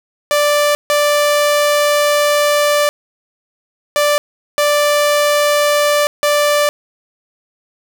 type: tone bursts at uneven times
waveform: sawtooth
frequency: 587.3 Hz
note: D5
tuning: in tune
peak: -7 dBFS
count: 5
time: 0.31-0.75 / 0.9-2.89 / 3.96-4.18 / 4.58-6.07 / 6.23-6.69 s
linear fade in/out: 0 ms
effects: 7-bit